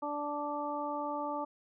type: harmonic tone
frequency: 292.7 Hz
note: D4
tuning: 6 cents flat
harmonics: 1 / 2 / 3 / 4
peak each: -40 / -39 / -37 / -40 dBFS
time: 0.02-1.45 s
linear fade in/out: 10 ms
effects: none